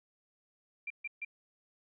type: tone bursts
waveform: sine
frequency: 2370 Hz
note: D7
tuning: 15 cents sharp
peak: -36 dBFS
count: 3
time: 0.87-1.249 s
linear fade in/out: 5 ms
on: 33 ms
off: 140 ms
effects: none